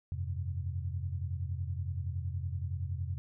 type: chord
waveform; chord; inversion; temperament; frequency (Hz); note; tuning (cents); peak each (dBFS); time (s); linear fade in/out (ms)
sine; F suspended second; none; equal; 87.31 / 98 / 130.81; F2 / G2 / C3; 0 / 0 / 0; -35 / -39 / -40; 0.12-3.18; 0
effects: none